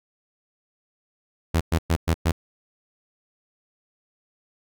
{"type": "tone bursts", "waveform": "sawtooth", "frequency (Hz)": 82.41, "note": "E2", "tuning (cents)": 0, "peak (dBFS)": -14, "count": 5, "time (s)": [1.54, 2.32], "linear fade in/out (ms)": 10, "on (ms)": 68, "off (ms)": 110, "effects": []}